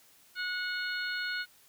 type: harmonic tone with a mistuned harmonic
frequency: 731 Hz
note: F#5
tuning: 21 cents flat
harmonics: 2 / 3 / 4 / 5 / 6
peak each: -33 / -42 / -44 / -46 / -40 dBFS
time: 0.35-1.46 s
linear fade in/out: 50 ms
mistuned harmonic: 6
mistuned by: -37 cents
effects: white hiss -61 dBFS RMS until 1.68 s